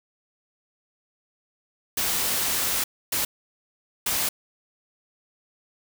white noise bursts at uneven times, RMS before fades -25 dBFS, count 3, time 1.97-2.84 / 3.12-3.25 / 4.06-4.29 s, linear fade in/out 5 ms, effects none

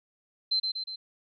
sine tone with echo, 4100 Hz, C8, 36 cents flat, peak -23 dBFS, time 0.51-0.6 s, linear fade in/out 10 ms, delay 120 ms, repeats 3, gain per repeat -4 dB, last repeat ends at 0.96 s, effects none

